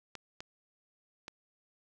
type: clicks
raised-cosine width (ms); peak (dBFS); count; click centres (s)
0.2; -25; 3; 0.153 / 0.405 / 1.281
effects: none